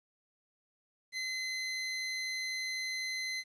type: tone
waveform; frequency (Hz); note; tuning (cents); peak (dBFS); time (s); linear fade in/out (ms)
25% pulse; 2048; C7; -38; -31; 1.12-3.44; 50
effects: resampled to 22050 Hz + 11-bit